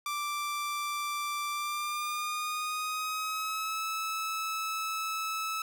sawtooth tone with pitch glide, 1174.7 to 1303.4 Hz, D6 to E6, 0 to -20 cents, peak -28 dBFS, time 0.06-5.62 s, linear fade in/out 2 ms, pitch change +180 cents, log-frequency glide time 1.51-3.83 s, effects none

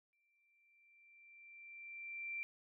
sine tone with exponential growth, 2354 Hz, D7, 3 cents sharp, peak -39 dBFS, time 0.13-2.43 s, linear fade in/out 0 ms, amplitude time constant 500 ms, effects none

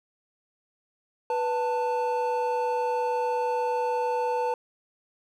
triangle tone pair together, 492.3 / 888.4 Hz, B4 / A5, -6 / +16 cents, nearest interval minor seventh, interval 1022 cents, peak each -25 dBFS, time 1.3-4.54 s, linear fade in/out 2 ms, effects none

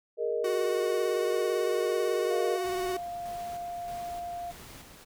sine chord, Ab suspended second, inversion none, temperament just, 415.3 / 467.2 / 623 Hz, Ab4 / Bb4 / Eb5, 0 / +4 / +2 cents, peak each -33 / -29 / -34 dBFS, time 0.17-2.59 s, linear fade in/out 50 ms
45% pulse tone with vibrato, 370 Hz, F#4, in tune, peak -30 dBFS, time 0.44-2.97 s, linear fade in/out 5 ms, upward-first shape triangle, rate 18 Hz, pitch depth 37 cents each way
sine tone, 698.5 Hz, F5, in tune, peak -34 dBFS, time 2.3-4.52 s, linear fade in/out 20 ms
pink noise with tremolo, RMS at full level -47 dBFS, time 2.63-5.05 s, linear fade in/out 20 ms, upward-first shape square, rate 1.6 Hz, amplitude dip 35%
effects none

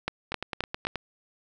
two click trains, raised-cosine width 0.3 ms, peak -15 / -11 dBFS, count 7 / 4, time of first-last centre 0.32-0.957 / 0.08-0.869 s, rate 9.42 / 3.8 Hz, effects none

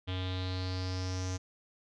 square tone with low-pass filter sweep, 92.5 Hz, F#2, in tune, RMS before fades -35 dBFS, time 0.07-1.38 s, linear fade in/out 20 ms, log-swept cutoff 3300 to 6300 Hz, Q 5.8, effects none

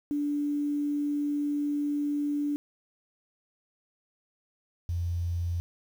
sine tone pair in turn, 291.1 / 86.35 Hz, D4 / F2, -15 / -19 cents, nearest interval octave + major sixth, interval 2104 cents, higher first, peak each -26 / -27 dBFS, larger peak first, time 0.11-2.56 / 4.89-5.6 s, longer first, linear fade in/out 0 ms, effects 9-bit

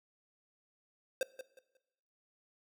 square tone with echo, 524 Hz, C5, 2 cents sharp, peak -30 dBFS, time 1.21-1.23 s, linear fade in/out 2 ms, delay 180 ms, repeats 3, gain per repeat -12 dB, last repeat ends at 1.77 s, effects noise-tail reverb RT60 1.0 s tail -20 dB re dry

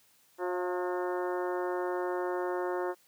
harmonic tone with a mistuned harmonic, 180 Hz, F#3, 47 cents flat, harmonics 2 / 3 / 4 / 5 / 6 / 7 / 8 / 9 / 10, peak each -32 / -37 / -40 / -40 / -42 / -47 / -45 / -50 / -49 dBFS, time 0.38-2.95 s, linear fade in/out 50 ms, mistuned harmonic 4, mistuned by -31 cents, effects white hiss -65 dBFS RMS until 3.07 s + high-pass 80 Hz 12 dB/octave

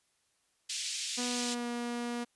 white band-pass noise, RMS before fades -37 dBFS, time 0.69-1.55 s, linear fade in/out 10 ms, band 2500 to 7600 Hz, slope 24 dB/octave
sawtooth tone with pitch glide, 245.2 to 239.3 Hz, B3 to A#3, -12 to +46 cents, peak -30 dBFS, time 1.17-2.25 s, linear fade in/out 20 ms, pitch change -42 cents, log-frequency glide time 1.29-1.67 s
effects white hiss -74 dBFS RMS until 2.35 s + resampled to 24000 Hz

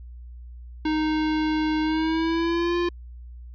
square tone with pitch glide, 310 to 348 Hz, D#4 to F4, -6 to -6 cents, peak -22 dBFS, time 0.85-2.89 s, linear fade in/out 5 ms, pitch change +200 cents, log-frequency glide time 1.82-2.77 s, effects added 60 Hz sine -38 dBFS peak until 3.54 s + resampled to 11025 Hz

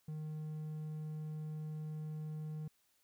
triangle tone, 154.3 Hz, D#3, 14 cents flat, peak -38 dBFS, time 0.08-2.68 s, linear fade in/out 5 ms, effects white hiss -75 dBFS RMS until 3.03 s

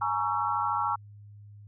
sine chord, A# half-diminished seventh, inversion third, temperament just, 839.1 / 932.3 / 1118.8 / 1342.6 Hz, G#5 / A#5 / C#6 / E6, +18 / 0 / +16 / +31 cents, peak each -31 dBFS, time 0.01-0.96 s, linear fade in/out 10 ms, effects added 103 Hz sine -46 dBFS peak until 1.67 s

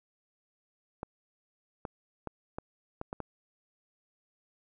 clicks, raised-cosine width 1 ms, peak -22 dBFS, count 7, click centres 1.031 / 1.852 / 2.273 / 2.585 / 3.014 / 3.129 / 3.203 s, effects none

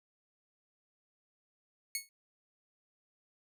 10% pulse tone with exponential decay, 2200 Hz, C#7, 14 cents flat, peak -21 dBFS, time 1.95-2.09 s, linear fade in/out 1 ms, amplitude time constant 30 ms, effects none

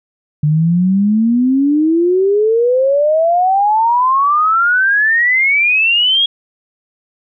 sine exponential sweep, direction up, 146.83 to 3322 Hz, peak -9 dBFS, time 0.43-6.26 s, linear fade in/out 5 ms, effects none

